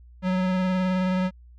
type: tone with vibrato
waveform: square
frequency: 185 Hz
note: F#3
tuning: in tune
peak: -22 dBFS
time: 0.22-1.31 s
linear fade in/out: 50 ms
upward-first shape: triangle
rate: 19 Hz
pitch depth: 23 cents each way
effects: added 60 Hz sine -46 dBFS peak until 1.58 s + low-pass 3000 Hz 12 dB/octave